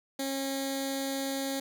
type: tone with notch filter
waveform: 10% pulse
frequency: 271.6 Hz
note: C#4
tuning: 35 cents flat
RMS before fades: -33 dBFS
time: 0.19-1.6 s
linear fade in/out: 5 ms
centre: 1200 Hz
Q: 0.58
effects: none